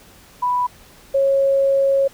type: tone pair in turn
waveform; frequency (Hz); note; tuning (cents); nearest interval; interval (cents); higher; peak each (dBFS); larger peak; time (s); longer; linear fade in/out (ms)
sine; 987.8 / 547.5; B5 / C#5; 0 / -22; minor seventh; 1022; first; -16 / -13; second; 0.42-0.67 / 1.14-2.08; second; 10
effects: pink hiss -47 dBFS RMS until 2.13 s